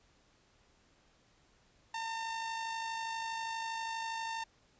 sawtooth tone with amplitude modulation, 905 Hz, A5, 48 cents sharp, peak -31 dBFS, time 1.94-4.44 s, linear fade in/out 5 ms, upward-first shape sine, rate 52.4 Hz, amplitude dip 35%, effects pink hiss -68 dBFS RMS until 4.79 s + resampled to 16000 Hz

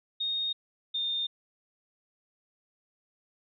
sine tone pair in turn, 3708 / 3634 Hz, A#7 / A#7, -10 / -45 cents, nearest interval unison, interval 35 cents, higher first, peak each -28 dBFS, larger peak neither, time 0.2-0.53 / 0.94-1.27 s, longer neither, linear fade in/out 10 ms, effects none

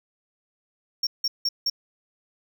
triangle tone bursts, 5510 Hz, F8, 24 cents flat, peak -20 dBFS, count 4, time 1.03-1.7 s, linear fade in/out 5 ms, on 40 ms, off 170 ms, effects none

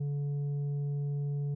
triangle tone with tanh clipping, 143.4 Hz, D3, 41 cents flat, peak -31 dBFS, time 0-1.55 s, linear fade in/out 10 ms, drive 9 dB, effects none

